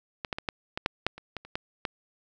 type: clicks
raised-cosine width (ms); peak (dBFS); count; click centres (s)
0.3; -16 / -14 / -17 / -12 / -15 / -8 / -8 / -27 / -19 / -30 / -14 / -13; 12; 0.248 / 0.328 / 0.385 / 0.488 / 0.775 / 0.861 / 1.066 / 1.18 / 1.367 / 1.45 / 1.555 / 1.852
effects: none